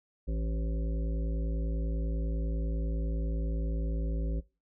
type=harmonic tone with a mistuned harmonic; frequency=55 Hz; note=A1; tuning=in tune; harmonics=1 / 3 / 5 / 7 / 9 / 10; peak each=-29 / -39 / -43 / -46 / -48 / -49 dBFS; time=0.27-4.41 s; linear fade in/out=20 ms; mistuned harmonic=9; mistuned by=+17 cents; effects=noise-tail reverb RT60 0.3 s tail -21 dB re dry